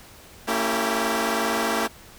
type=chord; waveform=10% pulse; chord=A# diminished seventh; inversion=none; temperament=equal with one note detuned; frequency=227.1 / 277.2 / 329.6 / 392 Hz; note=A#3 / C#4 / E4 / G4; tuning=-45 / 0 / 0 / 0 cents; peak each=-17 / -22 / -20 / -20 dBFS; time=0.47-1.88 s; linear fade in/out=20 ms; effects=pink hiss -47 dBFS RMS until 2.18 s